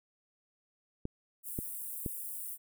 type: clicks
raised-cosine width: 3 ms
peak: -22 dBFS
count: 3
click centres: 1.054 / 1.589 / 2.062 s
type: high-pass noise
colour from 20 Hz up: white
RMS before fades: -41 dBFS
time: 1.43-2.58 s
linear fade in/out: 50 ms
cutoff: 8700 Hz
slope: 48 dB/octave
effects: none

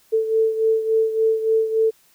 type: beating tone pair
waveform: sine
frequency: 443.1 / 446.6 Hz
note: A4 / A4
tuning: +12 / +26 cents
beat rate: 3.5 Hz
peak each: -17 / -23 dBFS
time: 0.12-1.91 s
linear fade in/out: 20 ms
effects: white hiss -57 dBFS RMS until 2.14 s

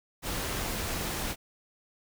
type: noise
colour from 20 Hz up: pink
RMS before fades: -33 dBFS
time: 0.22-1.36 s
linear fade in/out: 50 ms
effects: none

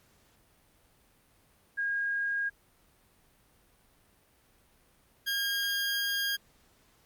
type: tone pair in turn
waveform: sine / 20% pulse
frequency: 1629 / 1620.5 Hz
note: G#6 / G#6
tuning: -34 / -43 cents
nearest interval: unison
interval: 9 cents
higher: first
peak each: -28 / -24 dBFS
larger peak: second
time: 1.77-2.5 / 5.26-6.37 s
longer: second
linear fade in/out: 20 ms
effects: pink hiss -65 dBFS RMS until 7.05 s + Opus 48 kbps

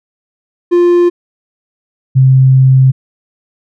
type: tone pair in turn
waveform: triangle / sine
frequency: 350 / 131.71 Hz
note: F4 / C3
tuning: +4 / +12 cents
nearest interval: octave + perfect fourth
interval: 1692 cents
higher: first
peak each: -3 dBFS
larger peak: neither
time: 0.71-1.1 / 2.15-2.92 s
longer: second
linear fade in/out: 20 ms
effects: none

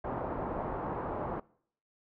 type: low-pass noise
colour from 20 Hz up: white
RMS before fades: -36 dBFS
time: 0.04-1.4 s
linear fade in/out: 5 ms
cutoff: 1000 Hz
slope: 24 dB/octave
effects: noise-tail reverb RT60 0.6 s tail -23 dB re dry

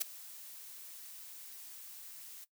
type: noise with ADSR envelope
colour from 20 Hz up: blue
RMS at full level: -30 dBFS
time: 0-2.45 s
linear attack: 18 ms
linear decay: 5 ms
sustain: -20 dB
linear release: 16 ms
effects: noise-tail reverb RT60 0.1 s tail -17 dB re dry

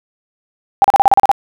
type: tone bursts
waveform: sine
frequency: 794 Hz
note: G5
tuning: 22 cents sharp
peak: -4 dBFS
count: 9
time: 0.82-1.315 s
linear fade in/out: 0 ms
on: 23 ms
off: 36 ms
effects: none

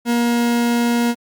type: tone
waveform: 40% pulse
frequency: 237.2 Hz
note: A#3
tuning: 30 cents sharp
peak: -14 dBFS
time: 0.05-1.15 s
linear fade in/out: 50 ms
effects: Opus 48 kbps

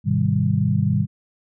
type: chord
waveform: sine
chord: Ab major seventh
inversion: none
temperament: equal with one note detuned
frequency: 103.83 / 127.75 / 155.56 / 196 Hz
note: Ab2 / C3 / Eb3 / G3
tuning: 0 / -41 / 0 / 0 cents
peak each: -22 dBFS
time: 0.04-1.07 s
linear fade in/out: 50 ms
effects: none

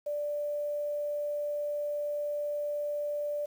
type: tone with quantisation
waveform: sine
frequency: 587.3 Hz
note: D5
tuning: in tune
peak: -30 dBFS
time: 0.06-3.46 s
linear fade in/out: 10 ms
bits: 9
effects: none

